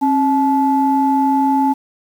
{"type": "tone pair together", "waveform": "sine", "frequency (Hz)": [270.2, 863.1], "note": ["C#4", "A5"], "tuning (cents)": [-44, -34], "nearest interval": "octave + minor sixth", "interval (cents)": 2010, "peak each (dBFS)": -14, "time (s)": [0.01, 1.74], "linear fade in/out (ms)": 20, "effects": ["tanh soft clip ceiling -4 dBFS", "7-bit"]}